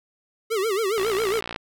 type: tone with vibrato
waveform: square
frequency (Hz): 415.3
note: G#4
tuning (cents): 0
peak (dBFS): -22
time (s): 0.5-1.41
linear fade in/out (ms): 20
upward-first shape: sine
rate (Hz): 7.3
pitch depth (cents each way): 180
type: click train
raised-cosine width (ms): 0.3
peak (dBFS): -14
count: 35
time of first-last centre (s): 0.98-1.561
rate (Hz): 58.5
effects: none